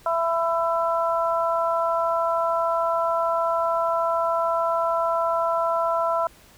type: harmonic tone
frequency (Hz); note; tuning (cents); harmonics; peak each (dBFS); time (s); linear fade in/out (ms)
333.4; E4; +20; 2 / 3 / 4; -23 / -25 / -26; 0.06-6.27; 2
effects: pink hiss -52 dBFS RMS until 6.57 s